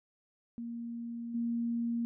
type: tone with level steps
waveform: sine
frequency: 234.2 Hz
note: A#3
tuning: 8 cents sharp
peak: -37 / -30 dBFS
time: 0.58-2.05 s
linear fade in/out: 0 ms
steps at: 1.34 s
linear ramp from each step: 10 ms
effects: none